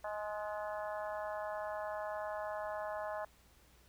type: harmonic tone with a mistuned harmonic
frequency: 210 Hz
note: G#3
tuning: 19 cents sharp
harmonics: 3 / 4 / 5 / 6 / 7 / 8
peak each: -40 / -44 / -46 / -51 / -51 / -51 dBFS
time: 0.04-3.25 s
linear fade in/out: 5 ms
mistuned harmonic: 8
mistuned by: +34 cents
effects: added 60 Hz sine -66 dBFS peak until 3.88 s + pink hiss -66 dBFS RMS until 3.88 s